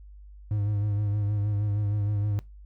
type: tone with vibrato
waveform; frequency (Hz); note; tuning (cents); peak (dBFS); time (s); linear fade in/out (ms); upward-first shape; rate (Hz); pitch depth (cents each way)
triangle; 103.3; G#2; -9; -22; 0.51-2.39; 0; sine; 6.4; 39
effects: noise-tail reverb RT60 0.2 s tail -21 dB re dry + added 50 Hz sine -44 dBFS peak until 2.65 s